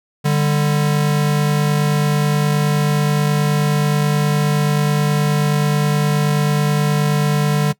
square tone pair together, 147.6 / 197.02 Hz, D3 / G3, +9 / +9 cents, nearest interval perfect fourth, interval 500 cents, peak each -15 / -22 dBFS, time 0.24-7.73 s, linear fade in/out 20 ms, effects noise-tail reverb RT60 0.1 s tail -19 dB re dry

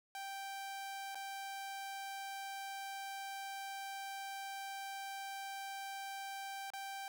sawtooth tone with dropouts, 784 Hz, G5, in tune, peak -39 dBFS, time 0.15-7.08 s, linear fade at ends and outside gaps 1 ms, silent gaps 1.147-1.154 / 6.703-6.735 s, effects none

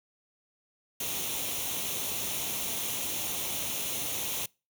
white noise with comb filter, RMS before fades -33 dBFS, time 1-4.46 s, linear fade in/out 5 ms, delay 0.31 ms, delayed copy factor +0.6, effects noise-tail reverb RT60 0.3 s tail -26 dB re dry + high-pass 60 Hz 12 dB/octave

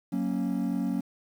triangle chord, F# major, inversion none, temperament equal with one note detuned, 185 / 233.1 / 276.4 Hz, F#3 / A#3 / C#4, 0 / 0 / -5 cents, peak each -28 dBFS, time 0.12-1.01 s, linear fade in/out 10 ms, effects tanh soft clip ceiling -18 dBFS + 9-bit

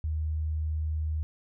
sine tone, 77.78 Hz, D#2, in tune, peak -27 dBFS, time 0.04-1.23 s, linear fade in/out 0 ms, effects none

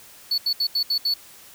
triangle tone bursts at uneven times, 4435 Hz, C#8, in tune, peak -18 dBFS, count 6, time 0.31-0.38 / 0.46-0.53 / 0.6-0.67 / 0.75-0.83 / 0.9-0.98 / 1.05-1.14 s, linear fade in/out 5 ms, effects white hiss -47 dBFS RMS until 1.54 s

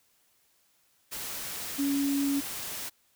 sine tone in noise, 280 Hz, C#4, 18 cents sharp, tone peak -25 dBFS, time 1.78-2.41 s, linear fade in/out 20 ms, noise white, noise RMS -37 dBFS, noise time 1.11-2.9 s, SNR +9 dB, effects white hiss -68 dBFS RMS until 3.15 s

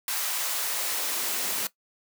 white noise with high-pass filter sweep, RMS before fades -29 dBFS, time 0.08-1.67 s, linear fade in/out 2 ms, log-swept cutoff 960 to 210 Hz, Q 0.92, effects noise-tail reverb RT60 0.1 s tail -17 dB re dry

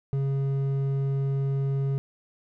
sine tone with hard clipping, 137.2 Hz, C#3, 17 cents flat, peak -25 dBFS, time 0.13-1.98 s, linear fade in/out 0 ms, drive 6 dB, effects none

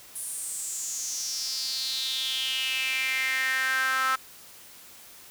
sawtooth tone with high-pass filter sweep, 262.3 Hz, C4, 4 cents sharp, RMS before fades -29 dBFS, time 0.15-4.16 s, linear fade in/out 10 ms, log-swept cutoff 10000 to 1300 Hz, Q 5.8, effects white hiss -49 dBFS RMS until 5.3 s

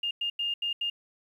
sine tone bursts at uneven times, 2822 Hz, F7, 17 cents sharp, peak -27 dBFS, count 5, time 0.03-0.11 / 0.21-0.3 / 0.39-0.54 / 0.62-0.73 / 0.81-0.9 s, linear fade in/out 5 ms, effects 10-bit

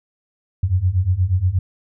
sine beating tone pair, 87.31 / 95.71 Hz, F2 / G2, 0 / -41 cents, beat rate 8.4 Hz, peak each -19 / -17 dBFS, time 0.63-1.59 s, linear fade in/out 5 ms, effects none

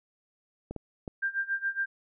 clicks, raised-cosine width 2 ms, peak -23 dBFS, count 3, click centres 0.71 / 0.763 / 1.078 s
sine tone with tremolo, 1588 Hz, G6, 22 cents sharp, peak -25 dBFS, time 1.22-1.86 s, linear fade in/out 10 ms, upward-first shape sine, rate 7.2 Hz, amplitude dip 90%
effects none

